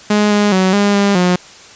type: tone with pitch steps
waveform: sawtooth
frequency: 208.9 / 206.7 / 187.5 / 203.1 / 201 / 179.7 Hz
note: G#3 / G#3 / F#3 / G#3 / G3 / F3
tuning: +10 / -8 / +23 / -38 / +44 / +50 cents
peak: -6 dBFS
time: 0.1-1.36 s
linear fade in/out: 5 ms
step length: 210 ms
effects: white hiss -38 dBFS RMS until 1.75 s + resampled to 16000 Hz